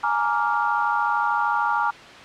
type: chord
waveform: sine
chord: Bb dominant seventh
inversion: third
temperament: just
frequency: 839.1 / 932.3 / 1165.4 / 1398.5 Hz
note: Ab5 / Bb5 / D6 / F6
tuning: +18 / 0 / -14 / +2 cents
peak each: -25 / -24 / -26 / -25 dBFS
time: 0.03-1.91 s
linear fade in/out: 10 ms
effects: white hiss -41 dBFS RMS until 2.24 s + low-pass 3000 Hz 12 dB/octave